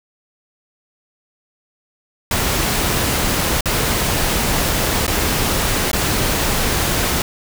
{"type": "noise with dropouts", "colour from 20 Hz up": "pink", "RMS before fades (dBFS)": -18, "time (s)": [2.31, 7.22], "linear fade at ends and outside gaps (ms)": 2, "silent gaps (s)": [[3.608, 3.657], [5.067, 5.078], [5.915, 5.931]], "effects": []}